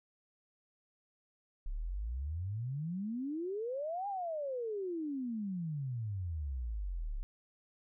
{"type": "exponential two-way sweep", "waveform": "sine", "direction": "up then down", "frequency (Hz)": [32.61, 823, 32.61], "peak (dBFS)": -35, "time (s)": [1.66, 7.23], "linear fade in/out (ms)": 0, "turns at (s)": 4.08, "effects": []}